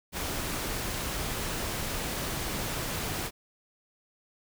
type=noise; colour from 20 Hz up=pink; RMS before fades=-33 dBFS; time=0.12-3.31 s; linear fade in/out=50 ms; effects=none